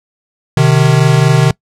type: tone pair together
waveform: square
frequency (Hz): 128.8 / 153.17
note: C3 / D#3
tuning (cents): -27 / -27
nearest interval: minor third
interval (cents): 300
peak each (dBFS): -10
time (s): 0.57-1.51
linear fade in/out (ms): 2
effects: noise-tail reverb RT60 0.1 s tail -23 dB re dry + low-pass 9000 Hz 12 dB/octave